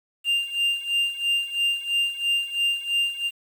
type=tone with tremolo; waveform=triangle; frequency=2794 Hz; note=F7; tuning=in tune; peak=-17 dBFS; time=0.24-3.31 s; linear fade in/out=50 ms; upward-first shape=sine; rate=3 Hz; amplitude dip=80%; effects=8-bit